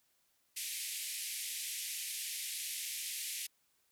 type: band-pass noise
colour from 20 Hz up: white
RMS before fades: -41 dBFS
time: 0.56-3.47 s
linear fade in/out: 10 ms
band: 2000 to 13000 Hz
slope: 48 dB/octave
effects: white hiss -75 dBFS RMS until 3.91 s